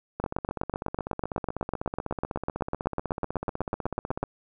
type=two click trains; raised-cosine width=1 ms; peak=-17 / -13 dBFS; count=66 / 33; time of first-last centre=0.2-4.237 / 0.24-4.23 s; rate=16.1 / 8.02 Hz; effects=none